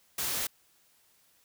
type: noise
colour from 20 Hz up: white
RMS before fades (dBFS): -32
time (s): 0.18-0.47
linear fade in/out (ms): 5
effects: white hiss -66 dBFS RMS until 1.44 s